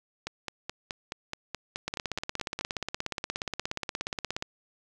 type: two click trains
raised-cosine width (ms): 0.2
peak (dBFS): -14 / -16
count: 44 / 12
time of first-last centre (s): 1.88-4.424 / 0.27-2.61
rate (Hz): 16.9 / 4.7
effects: none